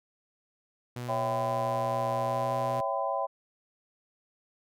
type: tone with pitch glide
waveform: sawtooth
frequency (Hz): 122.3 to 125.45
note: B2 to B2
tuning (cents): -16 to +28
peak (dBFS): -31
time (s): 0.96-2.81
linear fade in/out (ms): 5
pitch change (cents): +44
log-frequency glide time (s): 2.23-2.5
type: chord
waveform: sine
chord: C# half-diminished seventh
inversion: none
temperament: equal with one note detuned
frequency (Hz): 554.4 / 659.3 / 784 / 1010.9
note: C#5 / E5 / G5 / B5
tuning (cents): 0 / 0 / 0 / +40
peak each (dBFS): -33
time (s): 1.08-3.27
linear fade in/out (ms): 20
effects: none